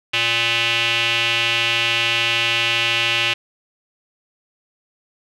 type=tone with band-pass filter; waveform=square; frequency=116.54 Hz; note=A#2; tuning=in tune; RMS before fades=-19 dBFS; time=0.13-3.34 s; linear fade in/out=10 ms; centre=2800 Hz; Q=4.1; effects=none